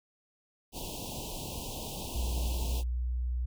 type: band-stop noise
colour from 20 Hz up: pink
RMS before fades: -39 dBFS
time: 0.72-2.84 s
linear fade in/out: 50 ms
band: 1000 to 2600 Hz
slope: 96 dB/octave
type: tone with pitch glide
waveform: sine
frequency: 60.6 to 61.3 Hz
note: B1 to B1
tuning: -32 to -12 cents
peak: -29 dBFS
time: 2.15-3.46 s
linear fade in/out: 10 ms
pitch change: +20 cents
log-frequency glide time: 2.87-2.97 s
effects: none